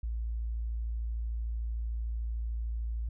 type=tone; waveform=sine; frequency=56.7 Hz; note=A#1; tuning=47 cents flat; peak=-31 dBFS; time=0.03-3.09 s; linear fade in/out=5 ms; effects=none